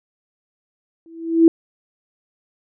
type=tone with exponential growth; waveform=sine; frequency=329.6 Hz; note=E4; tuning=in tune; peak=-4 dBFS; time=1.06-1.48 s; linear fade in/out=1 ms; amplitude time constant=91 ms; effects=none